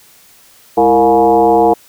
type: tone with frequency modulation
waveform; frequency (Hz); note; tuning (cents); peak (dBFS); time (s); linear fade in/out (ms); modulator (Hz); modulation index
sine; 587.3; D5; 0; -6; 0.77-1.74; 10; 127; 2.2
effects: white hiss -45 dBFS RMS until 1.88 s